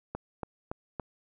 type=click train; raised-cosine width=1 ms; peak=-20 dBFS; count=4; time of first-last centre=0.15-0.997 s; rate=3.54 Hz; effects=none